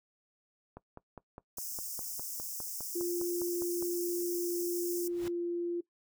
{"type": "click train", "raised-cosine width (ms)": 1, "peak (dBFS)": -31, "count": 16, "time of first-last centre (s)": [0.77, 3.825], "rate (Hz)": 4.91}
{"type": "high-pass noise", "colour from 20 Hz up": "white", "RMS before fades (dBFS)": -40, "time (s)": [1.57, 5.08], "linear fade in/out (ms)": 5, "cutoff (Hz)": 5100, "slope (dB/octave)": 96}
{"type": "tone with pitch glide", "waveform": "sine", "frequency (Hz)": [349.2, 346], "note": ["F4", "F4"], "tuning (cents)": [0, -16], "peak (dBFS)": -31, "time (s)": [2.95, 5.81], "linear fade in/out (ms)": 10, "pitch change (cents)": -16, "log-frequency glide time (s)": [5.03, 5.39]}
{"type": "noise with exponential growth", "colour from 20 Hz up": "pink", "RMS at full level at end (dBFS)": -42, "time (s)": [5.01, 5.28], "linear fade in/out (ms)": 1, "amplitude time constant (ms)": 58}
{"effects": ["noise-tail reverb RT60 0.1 s tail -19 dB re dry"]}